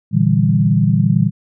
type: chord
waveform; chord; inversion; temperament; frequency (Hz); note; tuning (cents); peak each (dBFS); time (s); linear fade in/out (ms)
sine; E half-diminished seventh; second; equal; 116.54 / 146.83 / 164.81 / 196; Bb2 / D3 / E3 / G3; 0 / 0 / 0 / 0; -16; 0.11-1.31; 50
effects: none